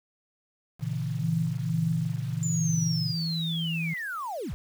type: chord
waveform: sine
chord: A# diminished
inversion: none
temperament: equal with one note detuned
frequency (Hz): 116.54 / 138.59 / 162.64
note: A#2 / C#3 / E3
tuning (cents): 0 / 0 / -23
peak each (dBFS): -32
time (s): 0.79-3.16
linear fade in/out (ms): 50
type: tone with pitch glide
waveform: sine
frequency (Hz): 164.81 to 163.67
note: E3 to E3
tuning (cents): 0 to -12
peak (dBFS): -28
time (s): 1.21-3.94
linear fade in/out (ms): 10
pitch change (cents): -12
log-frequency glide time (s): 1.61-2.12
type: linear sweep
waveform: sine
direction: down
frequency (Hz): 7160 to 34.65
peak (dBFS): -31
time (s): 2.43-4.54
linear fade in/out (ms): 0
effects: 8-bit